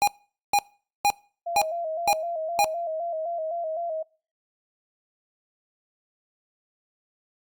square tone bursts, 816 Hz, G#5, 31 cents flat, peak -18 dBFS, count 6, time 0.02-2.644 s, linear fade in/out 0 ms, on 54 ms, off 460 ms
sine tone with vibrato, 659.3 Hz, E5, in tune, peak -27 dBFS, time 1.46-4.03 s, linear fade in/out 10 ms, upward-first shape square, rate 3.9 Hz, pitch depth 66 cents each way
effects noise-tail reverb RT60 0.4 s tail -24 dB re dry + Opus 48 kbps

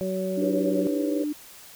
harmonic tone, 187.9 Hz, F#3, 27 cents sharp, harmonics 1 / 2 / 3, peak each -29 / -31 / -29 dBFS, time 0.01-0.87 s, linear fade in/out 0 ms
sine tone with pitch glide, 293.7 to 298 Hz, D4 to D4, 0 to +25 cents, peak -25 dBFS, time 0.37-1.33 s, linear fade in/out 10 ms, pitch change +25 cents, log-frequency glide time 0.97-1.06 s
sine chord, C# half-diminished seventh, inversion first, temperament equal with one note detuned, 321.9 / 392 / 493.9 / 554.4 Hz, E4 / G4 / B4 / C#5, -41 / 0 / 0 / 0 cents, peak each -32 dBFS, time 0.41-1.24 s, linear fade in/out 5 ms
effects white hiss -47 dBFS RMS until 1.75 s

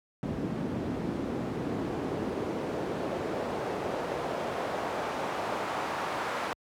pink noise with band-pass filter sweep, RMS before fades -33 dBFS, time 0.23-6.53 s, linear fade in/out 0 ms, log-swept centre 220 to 1000 Hz, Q 1.1, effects high-pass 60 Hz 12 dB/octave

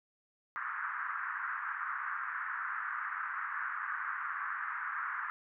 white band-pass noise, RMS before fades -38 dBFS, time 0.56-5.3 s, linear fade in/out 0 ms, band 1100 to 1700 Hz, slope 48 dB/octave, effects none

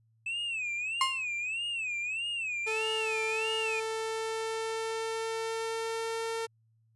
triangle tone with vibrato, 2600 Hz, E7, 24 cents flat, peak -30 dBFS, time 0.26-3.8 s, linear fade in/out 5 ms, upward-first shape sine, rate 1.6 Hz, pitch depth 160 cents each way
35% pulse tone with exponential decay, 1058 Hz, C6, 19 cents sharp, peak -20 dBFS, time 1.01-1.25 s, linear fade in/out 2 ms, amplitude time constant 52 ms
sawtooth tone with pitch glide, 440 to 453.4 Hz, A4 to A#4, 0 to -48 cents, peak -28 dBFS, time 2.66-6.47 s, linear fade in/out 20 ms, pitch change +52 cents, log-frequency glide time 2.91-6.23 s
effects added 112 Hz sine -65 dBFS peak until 6.95 s + resampled to 24000 Hz

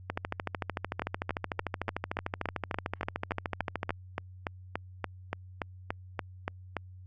two click trains, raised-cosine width 0.5 ms, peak -16 / -16 dBFS, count 52 / 21, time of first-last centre 0.1-3.906 / 1.02-6.767 s, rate 13.4 / 3.48 Hz, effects added 92 Hz sine -46 dBFS peak until 7.06 s + Opus 48 kbps

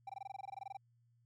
triangle tone bursts, 784 Hz, G5, in tune, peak -40 dBFS, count 16, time 0.07-0.77 s, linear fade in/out 5 ms, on 25 ms, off 20 ms, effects added 118 Hz sine -69 dBFS peak until 1.25 s

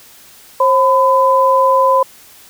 sine tone pair together, 534 / 1008 Hz, C5 / B5, +35 / +35 cents, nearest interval major seventh, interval 1100 cents, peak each -12 / -10 dBFS, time 0.6-2.03 s, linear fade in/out 5 ms, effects white hiss -42 dBFS RMS until 2.49 s

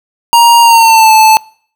square tone with pitch glide, 938 to 875.2 Hz, A#5 to A5, +11 to -9 cents, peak -3 dBFS, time 0.33-1.37 s, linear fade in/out 0 ms, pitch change -120 cents, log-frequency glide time 0.61-1.12 s, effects noise-tail reverb RT60 0.5 s tail -24 dB re dry

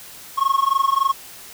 triangle tone with amplitude modulation, 1090 Hz, C#6, 29 cents flat, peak -10 dBFS, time 0.37-1.13 s, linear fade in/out 20 ms, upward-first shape sine, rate 23.5 Hz, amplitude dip 90%, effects white hiss -40 dBFS RMS until 1.53 s

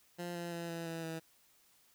15% pulse tone with pitch steps, 174.61 / 172.11 / 169.64 / 167.21 / 164.81 / 162.45 Hz, F3 / F3 / E3 / E3 / E3 / E3, 0 / -25 / +50 / +25 / 0 / -25 cents, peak -33 dBFS, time 0.18-1.2 s, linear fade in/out 20 ms, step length 170 ms, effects white hiss -68 dBFS RMS until 1.94 s

